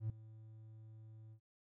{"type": "tone with ADSR envelope", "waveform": "triangle", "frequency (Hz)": 110, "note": "A2", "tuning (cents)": 0, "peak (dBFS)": -31, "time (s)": [0, 1.4], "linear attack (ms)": 98, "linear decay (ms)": 4, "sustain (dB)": -20, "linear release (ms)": 76, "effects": ["tanh soft clip ceiling -31 dBFS"]}